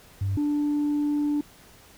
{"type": "tone pair in turn", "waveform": "sine", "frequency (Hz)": [98, 293.7], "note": ["G2", "D4"], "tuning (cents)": [0, 0], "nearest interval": "octave + perfect fifth", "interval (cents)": 1900, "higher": "second", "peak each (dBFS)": [-22, -20], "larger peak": "second", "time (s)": [[0.21, 0.37], [0.37, 1.41]], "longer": "second", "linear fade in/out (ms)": 5, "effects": ["tanh soft clip ceiling -20 dBFS", "pink hiss -52 dBFS RMS until 1.97 s"]}